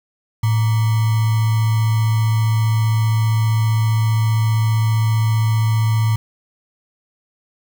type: tone with sample-and-hold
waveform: sine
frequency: 110.6 Hz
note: A2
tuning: 9 cents sharp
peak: -13 dBFS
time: 0.43-6.16 s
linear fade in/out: 5 ms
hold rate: 1050 Hz
effects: none